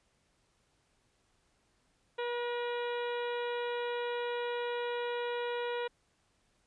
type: harmonic tone with a mistuned harmonic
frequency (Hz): 481.7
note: B4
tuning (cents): -43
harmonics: 1 / 2 / 3 / 4 / 5 / 6 / 7 / 8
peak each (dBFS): -34 / -40 / -44 / -46 / -48 / -50 / -51 / -52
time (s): 2.18-5.88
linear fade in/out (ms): 10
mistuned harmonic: 4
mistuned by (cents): -24
effects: pink hiss -73 dBFS RMS until 6.66 s + resampled to 22050 Hz